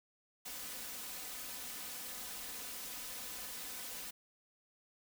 white noise with comb filter, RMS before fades -45 dBFS, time 0.45-4.11 s, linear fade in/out 10 ms, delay 4 ms, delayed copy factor +0.65, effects none

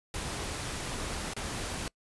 pink noise with dropouts, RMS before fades -36 dBFS, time 0.14-1.88 s, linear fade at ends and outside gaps 1 ms, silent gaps 1.336-1.365 s, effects noise-tail reverb RT60 0.1 s tail -25 dB re dry + resampled to 24000 Hz

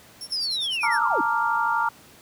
30% pulse tone with tremolo, 5460 Hz, F8, 40 cents flat, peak -28 dBFS, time 0.21-1 s, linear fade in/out 0 ms, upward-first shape sine, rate 9.9 Hz, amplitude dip 100%
sine linear sweep, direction down, 5274 to 245.6 Hz, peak -24 dBFS, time 0.32-1.21 s, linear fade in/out 2 ms
sine chord, Bb major seventh, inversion third, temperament equal, 880 / 932.3 / 1174.7 / 1396.9 Hz, A5 / Bb5 / D6 / F6, 0 / 0 / 0 / 0 cents, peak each -28 / -24 / -28 / -25 dBFS, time 0.83-1.89 s, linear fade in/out 5 ms
effects pink hiss -50 dBFS RMS until 2.21 s + high-pass 100 Hz 12 dB/octave

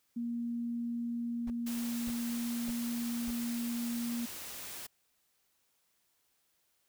sine tone, 236.1 Hz, A#3, 22 cents sharp, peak -33 dBFS, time 0.16-4.26 s, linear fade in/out 10 ms
brown noise bursts, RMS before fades -44 dBFS, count 4, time 1.47-3.308 s, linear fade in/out 2 ms, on 32 ms, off 570 ms
white noise, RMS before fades -44 dBFS, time 1.66-4.87 s, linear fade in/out 10 ms
effects white hiss -75 dBFS RMS until 6.88 s

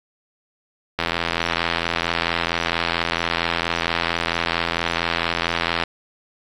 click train, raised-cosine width 0.3 ms, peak -4 dBFS, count 410, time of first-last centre 0.99-5.836 s, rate 84.4 Hz, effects AAC 64 kbps

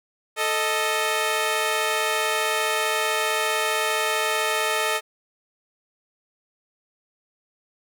10% pulse tone pair together, 440 / 622.3 Hz, A4 / D#5, 0 / 0 cents, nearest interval tritone, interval 600 cents, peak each -16 dBFS, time 0.36-5.01 s, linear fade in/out 50 ms, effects none

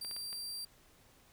sawtooth tone, 4712 Hz, D8, 5 cents sharp, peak -37 dBFS, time 0.01-0.65 s, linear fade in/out 5 ms
clicks, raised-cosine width 0.3 ms, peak -33 dBFS, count 4, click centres 0.048 / 0.112 / 0.165 / 0.329 s
effects pink hiss -64 dBFS RMS until 1.32 s

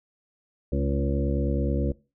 harmonic tone with a mistuned harmonic, 69.3 Hz, C#2, in tune, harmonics 1 / 2 / 3 / 4 / 5 / 7 / 8, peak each -26 / -29 / -31 / -32 / -33 / -34 / -35 dBFS, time 0.72-1.92 s, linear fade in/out 5 ms, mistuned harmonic 3, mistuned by +41 cents, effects noise-tail reverb RT60 0.3 s tail -20 dB re dry

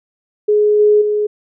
sine tone with level steps, 419.6 Hz, G#4, 18 cents sharp, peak -9 / -7 / -13 dBFS, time 0.48-1.27 s, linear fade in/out 10 ms, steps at 0.79 / 1.01 s, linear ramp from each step 10 ms, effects none

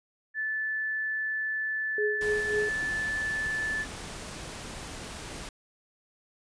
sine tone, 1746 Hz, A6, 14 cents flat, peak -28 dBFS, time 0.34-3.86 s, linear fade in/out 50 ms
sine tone with tremolo, 419.7 Hz, G#4, 18 cents sharp, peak -24 dBFS, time 1.98-2.69 s, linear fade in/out 2 ms, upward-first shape triangle, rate 3.7 Hz, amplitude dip 85%
pink noise, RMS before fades -40 dBFS, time 2.21-5.49 s, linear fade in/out 2 ms
effects resampled to 22050 Hz

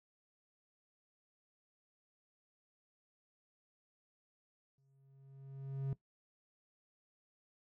triangle tone with exponential growth, 136.1 Hz, C#3, 31 cents flat, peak -31 dBFS, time 4.78-5.93 s, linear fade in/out 2 ms, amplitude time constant 250 ms, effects noise-tail reverb RT60 0.1 s tail -17 dB re dry

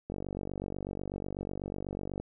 click train, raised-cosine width 2 ms, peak -23 dBFS, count 102, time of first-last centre 0.1-2.2 s, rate 48.1 Hz, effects none

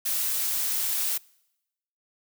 blue noise, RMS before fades -27 dBFS, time 0.05-1.18 s, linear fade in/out 10 ms, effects noise-tail reverb RT60 0.9 s tail -25 dB re dry

